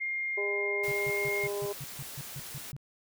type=tone with pitch glide; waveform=sine; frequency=2121 to 2135 Hz; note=C7 to C7; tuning=+23 to +34 cents; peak=-30 dBFS; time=0-1.48 s; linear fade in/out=20 ms; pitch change=+11 cents; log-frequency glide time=0.71-1.32 s
type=harmonic tone; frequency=202.8 Hz; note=G#3; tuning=41 cents flat; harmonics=2 / 3 / 4 / 5; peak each=-32 / -40 / -47 / -45 dBFS; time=0.37-1.73 s; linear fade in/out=10 ms
type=noise; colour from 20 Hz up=white; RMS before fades=-43 dBFS; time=0.83-2.72 s; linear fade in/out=10 ms
type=tone bursts; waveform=sine; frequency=138.9 Hz; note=C#3; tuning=4 cents sharp; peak=-37 dBFS; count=11; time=0.88-2.765 s; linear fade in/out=0 ms; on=35 ms; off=150 ms
effects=none